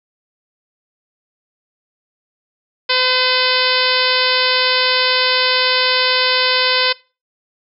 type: harmonic tone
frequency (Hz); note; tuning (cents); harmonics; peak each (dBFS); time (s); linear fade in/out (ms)
509; C5; -48; 1 / 2 / 3 / 4 / 5 / 6 / 7 / 8 / 9 / 10; -22 / -22 / -22 / -22 / -22 / -22 / -22 / -22 / -22 / -22; 2.89-6.93; 10
effects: noise-tail reverb RT60 0.3 s tail -21 dB re dry